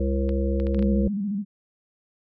harmonic tone, 67.6 Hz, C#2, 43 cents flat, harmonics 1 / 3 / 5 / 7 / 8, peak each -23 / -28 / -30 / -31 / -32 dBFS, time 0-1.08 s, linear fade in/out 5 ms
clicks, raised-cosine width 0.3 ms, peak -25 dBFS, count 6, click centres 0.292 / 0.6 / 0.669 / 0.746 / 0.792 / 0.826 s
sine tone with vibrato, 201.9 Hz, G#3, 49 cents flat, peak -24 dBFS, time 0.74-1.45 s, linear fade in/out 50 ms, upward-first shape square, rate 14 Hz, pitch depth 70 cents each way
effects none

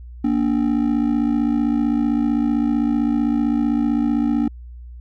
triangle ring-modulated tone, 262.3 Hz, C4, 4 cents sharp, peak -11 dBFS, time 0.24-4.48 s, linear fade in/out 5 ms, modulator 27.8 Hz, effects added 60 Hz sine -34 dBFS peak until 5 s

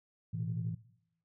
sine chord, A suspended second, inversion none, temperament equal with one note detuned, 111.73 / 123.47 / 164.81 Hz, A2 / B2 / E3, +27 / 0 / 0 cents, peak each -36 / -40 / -37 dBFS, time 0.33-0.75 s, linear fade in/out 10 ms, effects noise-tail reverb RT60 0.8 s tail -19 dB re dry + tanh soft clip ceiling -25 dBFS

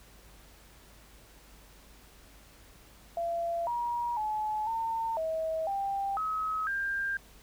sine tone with pitch steps, 680 / 953 / 856 / 906 / 642 / 790 / 1278 / 1594 Hz, F5 / A#5 / A5 / A#5 / E5 / G5 / D#6 / G6, -46 / +38 / -48 / -50 / -46 / +13 / +46 / +28 cents, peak -29 dBFS, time 3.17-7.17 s, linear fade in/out 2 ms, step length 500 ms, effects added 50 Hz sine -57 dBFS peak until 7.42 s + pink hiss -57 dBFS RMS until 7.42 s

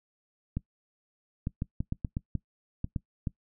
clicks, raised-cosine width 5 ms, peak -18 dBFS, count 11, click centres 0.57 / 1.471 / 1.621 / 1.805 / 1.924 / 2.048 / 2.169 / 2.353 / 2.844 / 2.962 / 3.272 s, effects noise-tail reverb RT60 0.1 s tail -21 dB re dry

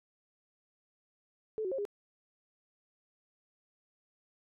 sine tone with pitch steps, 435.4 / 372.4 / 537 / 408.5 Hz, A4 / F#4 / C5 / G#4, -18 / +11 / +45 / -29 cents, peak -32 dBFS, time 1.58-1.852 s, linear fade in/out 0 ms, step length 68 ms, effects none

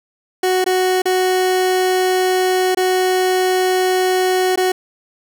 30% pulse tone with dropouts, 370 Hz, F#4, in tune, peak -11 dBFS, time 0.43-4.72 s, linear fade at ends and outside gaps 5 ms, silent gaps 0.643-0.662 / 1.02-1.055 / 2.748-2.771 / 4.559-4.574 s, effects none

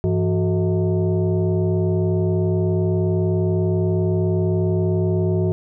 sine tone with frequency modulation, 100.2 Hz, G2, 38 cents sharp, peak -16 dBFS, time 0.04-5.52 s, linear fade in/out 0 ms, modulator 268 Hz, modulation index 1.3, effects none

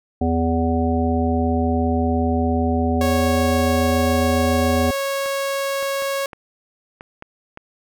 harmonic tone, 82.6 Hz, E2, 4 cents sharp, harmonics 1 / 3 / 5 / 7 / 9, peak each -21 / -20 / -26 / -28 / -25 dBFS, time 0.21-4.91 s, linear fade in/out 5 ms
sawtooth tone, 551 Hz, C#5, 11 cents flat, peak -17 dBFS, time 3.01-6.26 s, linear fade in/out 2 ms
clicks, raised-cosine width 0.5 ms, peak -21 dBFS, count 7, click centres 5.26 / 5.827 / 6.022 / 6.332 / 7.009 / 7.224 / 7.574 s
effects none

